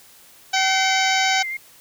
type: harmonic tone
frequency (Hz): 764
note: G5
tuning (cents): -45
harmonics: 1 / 2 / 3 / 4 / 5 / 6 / 7 / 8 / 9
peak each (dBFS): -21 / -24 / -26 / -27 / -28 / -29 / -29 / -30 / -31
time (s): 0.53-1.43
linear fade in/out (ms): 10
type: tone with vibrato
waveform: sine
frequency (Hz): 2104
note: C7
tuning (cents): +9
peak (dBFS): -25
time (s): 0.56-1.57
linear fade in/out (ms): 5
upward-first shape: triangle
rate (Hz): 7.3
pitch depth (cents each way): 31
effects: white hiss -49 dBFS RMS until 1.8 s